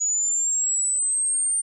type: linear sweep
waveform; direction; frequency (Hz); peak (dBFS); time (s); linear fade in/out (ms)
sine; up; 6810 to 8890; -20; 0-1.62; 20
effects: none